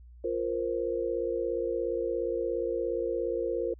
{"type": "chord", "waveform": "sine", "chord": "F suspended fourth", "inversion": "none", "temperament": "equal", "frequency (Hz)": [349.2, 466.2, 523.3], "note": ["F4", "Bb4", "C5"], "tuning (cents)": [0, 0, 0], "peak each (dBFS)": [-33, -31, -33], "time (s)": [0.24, 3.74], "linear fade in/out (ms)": 5, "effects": ["added 60 Hz sine -48 dBFS peak until 3.79 s"]}